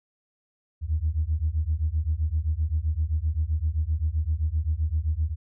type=beating tone pair; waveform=sine; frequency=74.5 / 82.2 Hz; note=D2 / E2; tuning=+25 / -4 cents; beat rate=7.7 Hz; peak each=-25 / -25 dBFS; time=0.81-5.36 s; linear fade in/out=50 ms; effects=tanh soft clip ceiling -15 dBFS